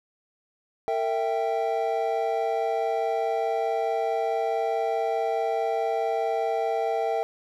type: chord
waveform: triangle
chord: E diminished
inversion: second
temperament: equal with one note detuned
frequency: 455.3 / 659.3 / 784 Hz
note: Bb4 / E5 / G5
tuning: -41 / 0 / 0 cents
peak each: -26 dBFS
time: 0.88-7.23 s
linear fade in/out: 0 ms
effects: none